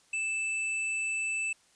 square tone, 2637 Hz, E7, in tune, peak -30 dBFS, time 0.13-1.53 s, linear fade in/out 5 ms, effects white hiss -64 dBFS RMS until 1.75 s + resampled to 22050 Hz

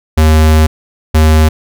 square tone pair in turn, 78.2 / 78.2 Hz, D#2 / D#2, +9 / +9 cents, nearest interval unison, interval 0 cents, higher neither, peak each -5 dBFS, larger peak neither, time 0.17-0.67 / 1.14-1.49 s, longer first, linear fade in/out 10 ms, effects none

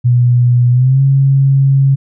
sine tone with pitch glide, 122.3 to 136.49 Hz, B2 to C#3, -16 to -26 cents, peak -6 dBFS, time 0.04-1.96 s, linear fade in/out 20 ms, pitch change +190 cents, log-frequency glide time 0.71-1.01 s, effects none

